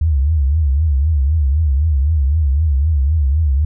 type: tone with vibrato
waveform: sine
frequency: 73.42 Hz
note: D2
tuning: in tune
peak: -11 dBFS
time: 0.01-3.65 s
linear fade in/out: 5 ms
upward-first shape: triangle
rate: 3.9 Hz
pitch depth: 220 cents each way
effects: none